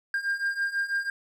triangle beating tone pair, 1600 / 1606.1 Hz, G6 / G6, +35 / +42 cents, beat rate 6.1 Hz, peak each -29 / -26 dBFS, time 0.14-1.1 s, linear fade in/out 2 ms, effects none

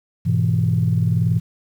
sine chord, E major, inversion first, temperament just, 103.01 / 123.61 / 164.81 Hz, G#2 / B2 / E3, -14 / +2 / 0 cents, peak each -19 dBFS, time 0.25-1.4 s, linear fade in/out 20 ms, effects tanh soft clip ceiling -7 dBFS + 8-bit

